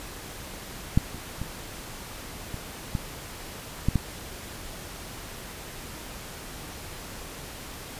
clicks, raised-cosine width 5 ms, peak -6 / -25 / -19 / -22 / -14 / -9 / -9 dBFS, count 7, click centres 0.975 / 1.146 / 1.416 / 2.543 / 2.952 / 3.886 / 3.957 s, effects pink hiss -40 dBFS RMS until 7.99 s + resampled to 32000 Hz

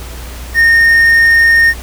triangle tone with quantisation, 1838 Hz, A#6, 25 cents flat, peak -3 dBFS, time 0.54-1.74 s, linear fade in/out 50 ms, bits 5, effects added 60 Hz sine -25 dBFS peak until 1.82 s + pink hiss -31 dBFS RMS until 1.82 s

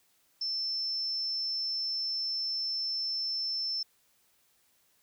sine tone, 5320 Hz, E8, 15 cents sharp, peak -30 dBFS, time 0.41-3.83 s, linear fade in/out 5 ms, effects white hiss -69 dBFS RMS until 5.02 s

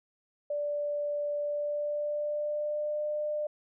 sine tone with pitch glide, 585 to 599.7 Hz, D5 to D5, -7 to +36 cents, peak -29 dBFS, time 0.5-3.47 s, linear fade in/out 5 ms, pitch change +43 cents, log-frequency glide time 1.37-2.99 s, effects none

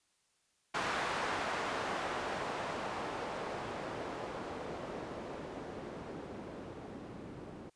blue noise with low-pass filter sweep, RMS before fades -40 dBFS, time 0.74-7.7 s, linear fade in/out 10 ms, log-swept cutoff 1200 to 270 Hz, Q 0.84, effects white hiss -75 dBFS RMS until 7.75 s + resampled to 22050 Hz

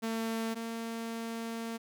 sawtooth tone pair in turn, 225.5 / 228.4 Hz, A3 / A#3, +43 / -35 cents, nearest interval unison, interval 22 cents, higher second, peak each -28 / -32 dBFS, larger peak first, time 0.02-0.55 / 0.55-1.78 s, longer second, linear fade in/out 20 ms, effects none

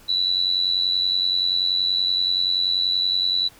sine tone with amplitude modulation, 3956 Hz, B7, 2 cents sharp, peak -15 dBFS, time 0.08-3.49 s, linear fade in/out 20 ms, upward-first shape sine, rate 90.5 Hz, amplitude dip 75%, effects pink hiss -50 dBFS RMS until 3.59 s

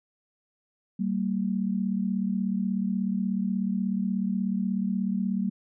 sine tone pair together, 192.9 / 229.4 Hz, G3 / A#3, -28 / -28 cents, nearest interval minor third, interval 300 cents, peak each -26 / -29 dBFS, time 0.99-5.5 s, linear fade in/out 10 ms, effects none

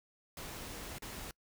pink noise with dropouts, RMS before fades -45 dBFS, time 0.37-1.31 s, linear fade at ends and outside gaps 2 ms, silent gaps 0.984-1.021 s, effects noise-tail reverb RT60 0.1 s tail -25 dB re dry

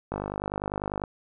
click train, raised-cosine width 1 ms, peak -16 dBFS, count 47, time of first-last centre 0.12-1.038 s, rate 50.1 Hz, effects none

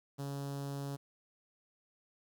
sawtooth tone with notch filter, 140 Hz, C#3, 18 cents sharp, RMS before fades -40 dBFS, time 0.18-0.97 s, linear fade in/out 20 ms, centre 2200 Hz, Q 0.86, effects 11-bit

